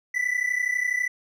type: tone pair together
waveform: triangle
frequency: 1967.9 / 2000 Hz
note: B6 / B6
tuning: -7 / +21 cents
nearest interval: unison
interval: 28 cents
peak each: -24 dBFS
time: 0.14-1.08 s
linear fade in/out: 10 ms
effects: none